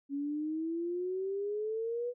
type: exponential sweep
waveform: sine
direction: up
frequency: 277.2 to 493.9 Hz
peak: -32 dBFS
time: 0.09-2.14 s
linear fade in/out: 50 ms
effects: none